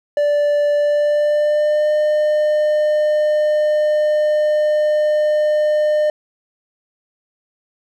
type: tone with pitch glide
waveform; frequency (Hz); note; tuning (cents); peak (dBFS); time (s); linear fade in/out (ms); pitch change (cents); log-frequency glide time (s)
triangle; 585 to 604.9; D5 to D#5; -7 to -49; -11; 0.17-6.1; 2; +58; 0.74-1.92
effects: none